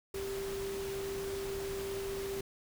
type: tone in noise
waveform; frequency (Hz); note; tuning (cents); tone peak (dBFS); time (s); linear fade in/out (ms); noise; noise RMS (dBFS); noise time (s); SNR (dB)
sine; 392; G4; 0; -36; 0.14-2.41; 5; pink; -44; 0.14-2.41; +5
effects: none